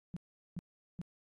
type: tone bursts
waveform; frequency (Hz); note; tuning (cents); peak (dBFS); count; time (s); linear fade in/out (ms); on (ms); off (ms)
sine; 174.61; F3; 0; -37; 3; 0.14-1.015; 0; 25; 400
effects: AAC 32 kbps